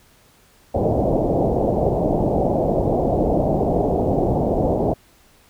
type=low-pass noise; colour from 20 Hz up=white; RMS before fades=-19 dBFS; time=0.74-4.94 s; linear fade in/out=10 ms; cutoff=730 Hz; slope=48 dB/octave; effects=pink hiss -54 dBFS RMS until 5.49 s